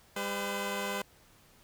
10% pulse tone pair together, 199.9 / 508.4 Hz, G3 / C5, +34 / -50 cents, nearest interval octave + major third, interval 1616 cents, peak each -27 dBFS, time 0.16-1.02 s, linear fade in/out 5 ms, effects pink hiss -61 dBFS RMS until 1.63 s

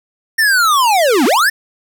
square linear two-way sweep, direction down then up, 1838 to 222.2 to 1838 Hz, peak -10 dBFS, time 0.38-1.5 s, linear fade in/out 10 ms, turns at 1.25 s, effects 7-bit

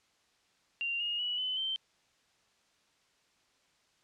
sine tone with pitch steps, 2774 / 2855 / 2939 / 3025 / 3114 Hz, F7 / F7 / F#7 / F#7 / G7, -12 / +37 / -12 / +38 / -12 cents, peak -31 dBFS, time 0.81-1.76 s, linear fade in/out 0 ms, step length 190 ms, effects white hiss -70 dBFS RMS until 4.03 s + low-pass 6000 Hz 12 dB/octave

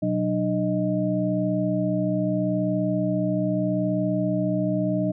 sine tone cluster, 124.6 / 185.4 / 300 / 623 Hz, B2 / F#3 / D4 / D#5, +16 / +4 / +37 / +2 cents, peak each -29 / -25 / -26 / -27 dBFS, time 0.02-5.12 s, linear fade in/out 10 ms, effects none

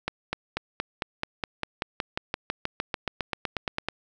accelerating click train, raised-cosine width 0.3 ms, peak -11 dBFS, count 24, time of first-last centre 0.08-3.886 s, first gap 250 ms, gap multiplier 0.96, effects none

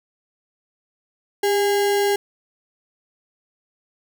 sine tone with sample-and-hold, 401.9 Hz, G4, 43 cents sharp, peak -16 dBFS, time 1.43-2.16 s, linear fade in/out 5 ms, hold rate 1225 Hz, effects none

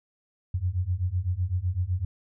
sine beating tone pair, 86.6 / 94.5 Hz, F2 / F#2, -14 / +37 cents, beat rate 7.9 Hz, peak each -28 / -27 dBFS, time 0.54-2.05 s, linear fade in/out 5 ms, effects none

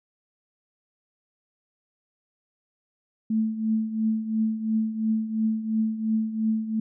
sine tone with tremolo, 220 Hz, A3, in tune, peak -19 dBFS, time 3.3-6.8 s, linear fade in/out 5 ms, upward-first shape triangle, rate 2.9 Hz, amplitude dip 75%, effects none

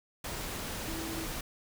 sine tone in noise, 325.9 Hz, E4, 20 cents flat, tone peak -39 dBFS, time 0.88-1.26 s, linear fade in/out 5 ms, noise pink, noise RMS -38 dBFS, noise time 0.24-1.41 s, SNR -4 dB, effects none

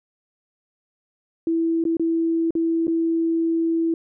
sine tone with dropouts, 329.6 Hz, E4, in tune, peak -18 dBFS, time 1.47-3.94 s, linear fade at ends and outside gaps 2 ms, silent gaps 1.84-1.852 / 1.969-1.996 / 2.507-2.552 / 2.87-2.879 s, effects none

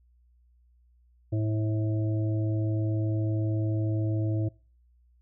harmonic tone, 108.3 Hz, A2, 27 cents flat, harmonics 1 / 3 / 5 / 6, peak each -25 / -32 / -41 / -42 dBFS, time 1.32-4.49 s, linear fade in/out 10 ms, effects noise-tail reverb RT60 0.4 s tail -25 dB re dry + added 60 Hz sine -59 dBFS peak until 5.21 s

